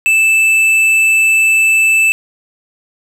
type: tone with tanh clipping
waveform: sine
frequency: 2637 Hz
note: E7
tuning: in tune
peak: -9 dBFS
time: 0.06-2.12 s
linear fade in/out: 0 ms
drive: 9 dB
effects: none